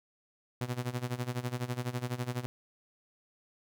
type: tone with tremolo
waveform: sawtooth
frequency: 123.47 Hz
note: B2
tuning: in tune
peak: -26 dBFS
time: 0.61-2.46 s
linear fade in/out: 0 ms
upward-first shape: sine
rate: 12 Hz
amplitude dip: 85%
effects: none